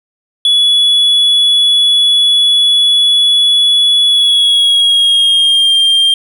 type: tone with pitch glide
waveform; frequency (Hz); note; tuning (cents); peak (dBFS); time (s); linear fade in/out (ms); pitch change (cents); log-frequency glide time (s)
triangle; 3400 to 3191; G#7 to G7; +40 to +30; -5; 0.45-6.14; 2; -110; 4.06-5.74
effects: none